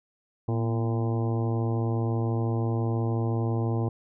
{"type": "harmonic tone with a mistuned harmonic", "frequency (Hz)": 114.1, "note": "A#2", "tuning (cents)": -37, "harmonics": [1, 2, 3, 4, 5, 6, 7, 8, 9], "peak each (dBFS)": [-25, -33, -33, -36, -42, -42, -40, -46, -45], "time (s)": [0.48, 3.89], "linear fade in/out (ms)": 5, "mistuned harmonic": 2, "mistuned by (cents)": 72, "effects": []}